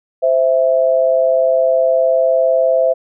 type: tone pair together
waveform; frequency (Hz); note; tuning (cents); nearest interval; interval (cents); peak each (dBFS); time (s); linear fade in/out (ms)
sine; 519.6 / 659.3; C5 / E5; -12 / 0; major third; 412; -13; 0.22-2.94; 20
effects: none